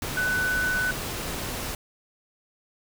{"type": "tone in noise", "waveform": "sine", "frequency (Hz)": 1496, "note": "F#6", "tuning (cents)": 19, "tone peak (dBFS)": -23, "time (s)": [0.17, 0.91], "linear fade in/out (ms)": 2, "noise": "pink", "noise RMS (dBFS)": -32, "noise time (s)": [0.02, 1.75], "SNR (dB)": 6, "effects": []}